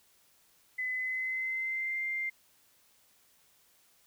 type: tone with pitch glide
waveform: sine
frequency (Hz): 2017 to 2100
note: B6 to C7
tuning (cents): +36 to +6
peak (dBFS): -31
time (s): 0.78-2.3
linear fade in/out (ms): 10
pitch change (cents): +70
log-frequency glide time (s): 0.91-2.03
effects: white hiss -66 dBFS RMS until 4.06 s